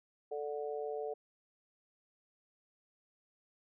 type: harmonic tone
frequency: 146.83 Hz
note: D3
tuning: in tune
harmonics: 3 / 4 / 5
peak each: -38 / -43 / -44 dBFS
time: 0.31-1.14 s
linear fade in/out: 10 ms
effects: none